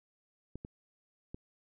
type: clicks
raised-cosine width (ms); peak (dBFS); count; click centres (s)
3; -29; 3; 0.556 / 0.649 / 1.345
effects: none